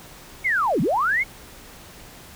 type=linear two-way sweep; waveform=sine; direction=down then up; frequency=2247 to 132.3 to 2247 Hz; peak=-18 dBFS; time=0.44-1.24 s; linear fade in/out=20 ms; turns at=0.81 s; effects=pink hiss -44 dBFS RMS until 2.35 s